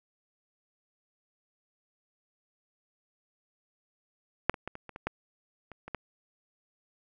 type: clicks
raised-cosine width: 0.5 ms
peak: -6 / -25 / -21 / -26 / -28 / -26 / -15 / -30 / -27 / -18 dBFS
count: 10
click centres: 4.496 / 4.542 / 4.676 / 4.754 / 4.893 / 4.961 / 5.07 / 5.717 / 5.88 / 5.947 s
effects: none